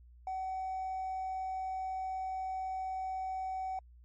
triangle tone with hard clipping, 756 Hz, F#5, 37 cents sharp, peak -34 dBFS, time 0.27-3.79 s, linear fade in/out 2 ms, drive 2 dB, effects added 60 Hz sine -54 dBFS peak until 4.04 s + MP3 32 kbps

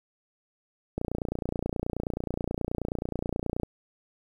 click train, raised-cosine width 2 ms, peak -16 dBFS, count 79, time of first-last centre 0.98-3.633 s, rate 29.4 Hz, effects 9-bit

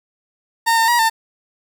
30% pulse tone with pitch steps, 916 / 907 / 956 / 898 Hz, A#5 / A#5 / A#5 / A5, -31 / -48 / +43 / +35 cents, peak -10 dBFS, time 0.66-1.1 s, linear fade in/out 20 ms, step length 110 ms, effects 7-bit

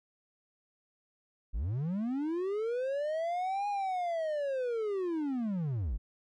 triangle linear two-way sweep, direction up then down, 40.92 to 827 to 40.92 Hz, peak -28 dBFS, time 1.53-5.98 s, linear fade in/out 20 ms, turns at 3.68 s, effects MP3 48 kbps

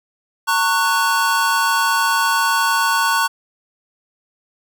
square chord, F# major, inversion first, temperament equal with one note detuned, 910 / 1108.7 / 1480 Hz, A#5 / C#6 / F#6, -42 / 0 / 0 cents, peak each -20 dBFS, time 0.47-3.28 s, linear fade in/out 20 ms
10% pulse tone with vibrato, 837 Hz, G#5, 13 cents sharp, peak -28 dBFS, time 0.84-3.18 s, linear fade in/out 5 ms, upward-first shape sine, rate 6.1 Hz, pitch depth 18 cents each way
effects none

